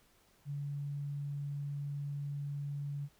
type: tone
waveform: sine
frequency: 143 Hz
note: D3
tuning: 46 cents flat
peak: -36 dBFS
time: 0.45-3.09 s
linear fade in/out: 50 ms
effects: pink hiss -68 dBFS RMS until 3.19 s